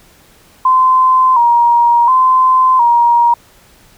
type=tone with vibrato; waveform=sine; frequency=987.8 Hz; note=B5; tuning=in tune; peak=-6 dBFS; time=0.65-3.34 s; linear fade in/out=5 ms; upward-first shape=square; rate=0.7 Hz; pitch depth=75 cents each way; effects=pink hiss -46 dBFS RMS until 3.97 s